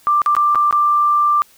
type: tone with dropouts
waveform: sine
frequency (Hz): 1182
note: D6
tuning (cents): +11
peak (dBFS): -11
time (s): 0.07-1.42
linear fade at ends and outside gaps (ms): 0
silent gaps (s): 0.218-0.261 / 0.351-0.366 / 0.548-0.556 / 0.71-0.726
effects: white hiss -50 dBFS RMS until 1.57 s